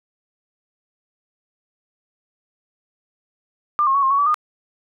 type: tone with pitch steps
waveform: sine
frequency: 1194 / 1077 / 1119 / 1067 / 1116 / 1150 / 1224 Hz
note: D6 / C6 / C#6 / C6 / C#6 / D6 / D#6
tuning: +28 / +50 / +16 / +34 / +11 / -37 / -29 cents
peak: -14 dBFS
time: 3.79-4.343 s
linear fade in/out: 0 ms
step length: 79 ms
effects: none